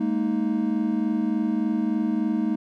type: chord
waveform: triangle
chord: Ab suspended second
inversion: none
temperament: equal with one note detuned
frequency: 207.7 / 231.1 / 311.1 Hz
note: Ab3 / Bb3 / Eb4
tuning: 0 / -15 / 0 cents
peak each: -25 / -23 / -24 dBFS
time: 0-2.56 s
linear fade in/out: 10 ms
effects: none